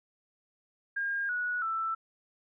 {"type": "tone with pitch steps", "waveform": "sine", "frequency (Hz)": [1615, 1464, 1327], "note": ["G#6", "F#6", "E6"], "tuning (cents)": [-49, -19, 11], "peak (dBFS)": -29, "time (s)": [0.96, 1.95], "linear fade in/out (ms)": 10, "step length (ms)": 330, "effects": []}